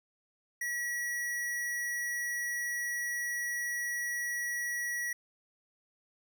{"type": "tone", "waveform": "square", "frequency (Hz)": 1927, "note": "B6", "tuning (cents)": -43, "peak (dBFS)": -33, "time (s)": [0.61, 5.13], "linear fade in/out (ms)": 5, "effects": []}